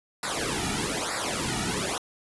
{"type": "noise with flanger", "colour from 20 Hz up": "pink", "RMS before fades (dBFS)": -29, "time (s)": [0.23, 1.98], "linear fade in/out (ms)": 2, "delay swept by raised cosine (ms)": [0.32, 1.92], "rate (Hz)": 1.1, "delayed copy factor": -0.95, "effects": ["resampled to 24000 Hz"]}